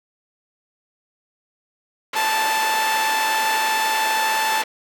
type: band-pass noise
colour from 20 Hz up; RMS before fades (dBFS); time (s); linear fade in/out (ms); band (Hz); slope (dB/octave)
white; -28; 2.13-4.64; 5; 390 to 2400; 12
type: tone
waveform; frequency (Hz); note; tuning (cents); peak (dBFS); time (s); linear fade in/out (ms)
sawtooth; 878; A5; -4; -15; 2.15-4.63; 20
effects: none